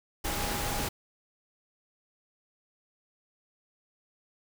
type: tone in noise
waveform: sine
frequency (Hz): 820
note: G#5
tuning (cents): -22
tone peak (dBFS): -39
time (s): 0.24-0.89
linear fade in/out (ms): 10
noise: pink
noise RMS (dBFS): -32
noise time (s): 0.24-0.89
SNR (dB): -10
effects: none